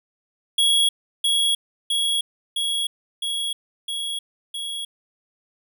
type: tone with echo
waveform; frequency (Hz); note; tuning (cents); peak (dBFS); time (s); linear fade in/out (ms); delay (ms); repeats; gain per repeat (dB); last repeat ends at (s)
square; 3327; G#7; +2; -16; 0.58-0.89; 5; 660; 6; -2; 4.85
effects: none